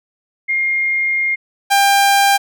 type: tone pair in turn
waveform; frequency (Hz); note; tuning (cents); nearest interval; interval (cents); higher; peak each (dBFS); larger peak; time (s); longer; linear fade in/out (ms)
sine / sawtooth; 2126 / 796.4; C7 / G5; +27 / +27; octave + perfect fourth; 1700; first; -14 / -6; second; 0.48-1.36 / 1.7-2.38; first; 20
effects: none

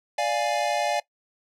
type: chord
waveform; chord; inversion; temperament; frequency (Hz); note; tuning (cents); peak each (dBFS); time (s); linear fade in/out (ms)
square; D diminished; none; equal; 587.3 / 698.5 / 830.6; D5 / F5 / Ab5; 0 / 0 / 0; -28; 0.18-1; 5
effects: noise-tail reverb RT60 0.1 s tail -20 dB re dry + low-pass 8000 Hz 12 dB/octave

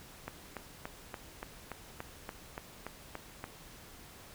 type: click train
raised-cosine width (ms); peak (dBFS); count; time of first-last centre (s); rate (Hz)
0.5; -24; 12; 0.28-3.441; 3.48
effects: pink hiss -53 dBFS RMS until 4.34 s

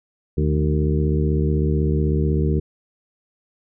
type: harmonic tone with a mistuned harmonic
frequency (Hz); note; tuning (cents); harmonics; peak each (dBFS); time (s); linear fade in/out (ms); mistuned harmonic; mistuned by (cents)
76; D#2; -40; 1 / 2 / 3 / 4 / 5 / 6; -20 / -21 / -27 / -28 / -26 / -30; 0.37-2.6; 10; 3; -75
effects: none

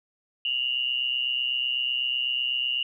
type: tone pair together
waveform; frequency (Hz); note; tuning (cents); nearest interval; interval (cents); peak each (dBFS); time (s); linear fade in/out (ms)
sine; 2794 / 2922; F7 / F#7; 0 / -22; minor second; 78; -27; 0.45-2.83; 2
effects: none

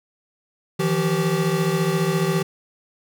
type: tone cluster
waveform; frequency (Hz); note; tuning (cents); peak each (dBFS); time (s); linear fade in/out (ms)
square; 157.5 / 172.1 / 387.4; D#3 / F3 / G4; +21 / -25 / -20; -24; 0.79-2.43; 10
effects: none

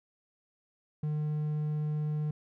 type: tone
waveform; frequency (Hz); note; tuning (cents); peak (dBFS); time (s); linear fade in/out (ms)
triangle; 151.3; D#3; -48; -27; 1.03-2.31; 5
effects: none

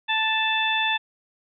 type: harmonic tone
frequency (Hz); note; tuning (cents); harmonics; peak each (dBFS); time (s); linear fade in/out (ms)
880; A5; 0; 1 / 2 / 3 / 4; -26 / -26 / -26 / -26; 0.08-0.98; 20
effects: none

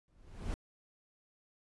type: noise with exponential growth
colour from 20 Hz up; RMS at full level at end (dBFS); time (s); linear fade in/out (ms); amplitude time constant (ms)
brown; -32; 0.08-0.54; 0; 100
effects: resampled to 24000 Hz

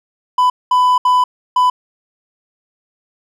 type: tone bursts at uneven times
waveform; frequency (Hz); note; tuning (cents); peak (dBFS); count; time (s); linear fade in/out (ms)
triangle; 999; B5; +20; -7; 4; 0.38-0.5 / 0.71-0.98 / 1.05-1.24 / 1.56-1.7; 5
effects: none

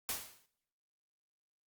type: noise with exponential decay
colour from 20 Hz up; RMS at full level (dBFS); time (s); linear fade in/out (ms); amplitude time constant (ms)
white; -34; 0.09-0.46; 0; 79
effects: noise-tail reverb RT60 0.8 s tail -22 dB re dry + Opus 48 kbps

